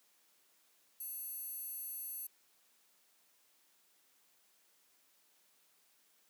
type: tone with high-pass filter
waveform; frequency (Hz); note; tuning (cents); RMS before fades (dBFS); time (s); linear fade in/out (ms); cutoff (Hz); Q
square; 890; A5; +20; -44; 1-2.27; 5; 11000; 9.3
effects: white hiss -71 dBFS RMS until 6.29 s + high-pass 200 Hz 12 dB/octave